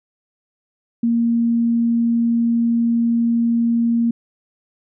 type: tone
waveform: sine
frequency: 233.1 Hz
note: A#3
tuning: in tune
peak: -14 dBFS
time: 1.03-4.11 s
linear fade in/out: 5 ms
effects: none